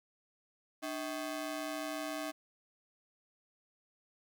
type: ring-modulated tone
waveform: sawtooth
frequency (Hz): 470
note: A#4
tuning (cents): +14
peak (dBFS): -30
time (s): 0.82-2.32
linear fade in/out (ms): 20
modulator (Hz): 172
effects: none